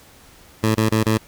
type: tone bursts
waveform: 15% pulse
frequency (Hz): 110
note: A2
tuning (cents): 0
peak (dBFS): -9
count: 4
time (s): 0.63-1.179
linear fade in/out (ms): 10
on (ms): 120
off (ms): 23
effects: pink hiss -48 dBFS RMS until 1.27 s